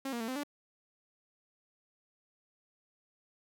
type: tone with pitch steps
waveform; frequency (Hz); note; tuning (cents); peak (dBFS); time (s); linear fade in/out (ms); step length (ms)
sawtooth; 269.8 / 236.5 / 225 / 258.4 / 289.5; C#4 / A#3 / A3 / C4 / D4; -47 / +25 / +39 / -21 / -25; -31; 0.05-0.435; 5; 77
effects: none